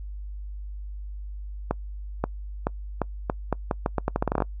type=accelerating click train; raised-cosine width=1 ms; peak=-9 dBFS; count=18; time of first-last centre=1.71-4.422 s; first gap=530 ms; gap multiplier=0.81; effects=noise-tail reverb RT60 0.1 s tail -26 dB re dry + added 50 Hz sine -33 dBFS peak until 4.6 s